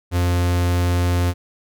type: tone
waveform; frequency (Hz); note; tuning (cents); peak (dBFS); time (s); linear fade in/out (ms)
45% pulse; 88.2; F2; +18; -16; 0.11-1.34; 50
effects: none